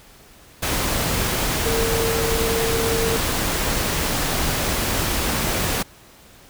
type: tone in noise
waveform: sine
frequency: 455.3 Hz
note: A#4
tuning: 41 cents flat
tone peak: -22 dBFS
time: 1.65-3.17 s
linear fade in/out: 10 ms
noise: pink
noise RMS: -22 dBFS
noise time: 0.62-5.83 s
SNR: -3 dB
effects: pink hiss -48 dBFS RMS until 6.49 s